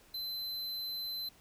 square tone, 4060 Hz, B7, 47 cents sharp, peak -37 dBFS, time 0.14-1.29 s, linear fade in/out 5 ms, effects pink hiss -62 dBFS RMS until 1.4 s

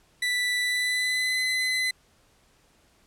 30% pulse tone with pitch glide, 1975.5 to 2024 Hz, B6 to B6, 0 to +42 cents, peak -21 dBFS, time 0.22-1.91 s, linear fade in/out 5 ms, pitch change +42 cents, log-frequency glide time 0.62-1.4 s, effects pink hiss -62 dBFS RMS until 3.06 s + low-pass 11000 Hz 12 dB/octave

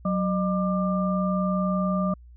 sine tone cluster, 185.7 / 610 / 1191 Hz, F#3 / D#5 / D6, +7 / -34 / +24 cents, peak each -23 / -29 / -30 dBFS, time 0.05-2.14 s, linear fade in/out 5 ms, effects added 60 Hz sine -45 dBFS peak until 2.36 s

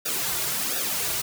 white noise with flanger, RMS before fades -27 dBFS, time 0.05-1.22 s, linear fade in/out 10 ms, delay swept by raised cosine 0.94 to 3.94 ms, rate 1.4 Hz, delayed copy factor -0.85, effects none

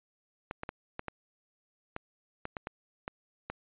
clicks, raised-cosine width 0.5 ms, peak -21 dBFS, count 11, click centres 0.511 / 0.634 / 0.691 / 0.994 / 1.083 / 1.964 / 2.454 / 2.568 / 2.671 / 3.079 / 3.5 s, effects resampled to 8000 Hz

